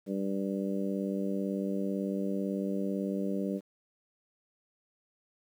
harmonic tone, 98 Hz, G2, in tune, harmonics 2 / 3 / 4 / 5 / 6, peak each -32 / -36 / -39 / -39 / -41 dBFS, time 0.06-3.61 s, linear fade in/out 50 ms, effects 10-bit

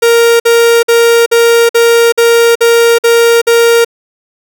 45% pulse tone bursts, 466.3 Hz, A#4, 1 cent sharp, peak -4 dBFS, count 9, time 0.02-3.848 s, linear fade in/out 10 ms, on 380 ms, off 51 ms, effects none

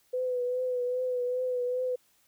sine tone with vibrato, 500 Hz, B4, 21 cents sharp, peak -27 dBFS, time 0.13-1.96 s, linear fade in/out 10 ms, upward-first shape triangle, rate 2.5 Hz, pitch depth 39 cents each way, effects white hiss -67 dBFS RMS until 2.27 s

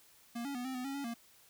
square tone with pitch steps, 235.4 / 280.6 / 246 / 261.4 / 251.2 / 274.5 / 280.8 / 233.4 Hz, A#3 / C#4 / B3 / C4 / B3 / C#4 / C#4 / A#3, +17 / +21 / -7 / -1 / +30 / -17 / +22 / +2 cents, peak -38 dBFS, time 0.35-1.142 s, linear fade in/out 10 ms, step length 99 ms, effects white hiss -63 dBFS RMS until 1.49 s

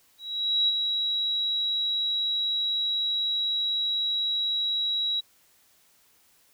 sine tone with ADSR envelope, 3876 Hz, B7, 33 cents flat, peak -19 dBFS, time 0.18-5.21 s, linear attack 500 ms, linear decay 32 ms, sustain -5 dB, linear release 17 ms, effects white hiss -62 dBFS RMS until 6.53 s

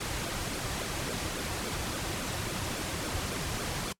pink noise with flanger, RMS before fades -34 dBFS, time 0-3.93 s, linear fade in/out 10 ms, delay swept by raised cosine 1 to 4.8 ms, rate 3.6 Hz, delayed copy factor -0.55, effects noise-tail reverb RT60 0.1 s tail -23 dB re dry + low-pass 11000 Hz 12 dB/octave

